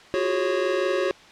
square tone cluster, 346.6 / 371.4 / 412.8 / 549 Hz, F4 / F#4 / G#4 / C#5, -13 / +7 / -10 / -17 cents, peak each -33 / -26 / -30 / -26 dBFS, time 0.14-1.11 s, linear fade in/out 0 ms, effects white hiss -48 dBFS RMS until 1.31 s + low-pass 4000 Hz 12 dB/octave

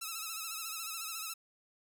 5% pulse tone with vibrato, 1307 Hz, E6, 15 cents flat, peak -27 dBFS, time 0.01-1.34 s, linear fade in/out 10 ms, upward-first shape sine, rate 14 Hz, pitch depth 61 cents each way, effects none

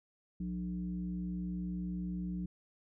sine tone with frequency modulation, 180 Hz, F#3, 47 cents flat, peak -35 dBFS, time 0.4-2.46 s, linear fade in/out 5 ms, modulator 120 Hz, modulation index 0.59, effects none

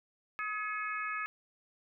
harmonic tone with a mistuned harmonic, 422.9 Hz, G#4, 31 cents sharp, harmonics 3 / 4 / 5 / 6, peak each -37 / -39 / -41 / -43 dBFS, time 0.39-1.26 s, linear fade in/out 0 ms, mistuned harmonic 5, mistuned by +51 cents, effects none

